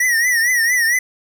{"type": "tone with vibrato", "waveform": "square", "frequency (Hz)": 1908, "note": "A#6", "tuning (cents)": 40, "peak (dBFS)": -14, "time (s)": [0, 0.99], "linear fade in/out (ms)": 5, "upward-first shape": "triangle", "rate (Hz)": 4.4, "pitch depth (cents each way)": 120, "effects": []}